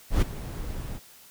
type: noise with ADSR envelope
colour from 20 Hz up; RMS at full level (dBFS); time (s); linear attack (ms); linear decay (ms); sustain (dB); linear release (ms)
brown; -18; 0.1-1; 120; 11; -16; 45
effects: white hiss -52 dBFS RMS until 1.3 s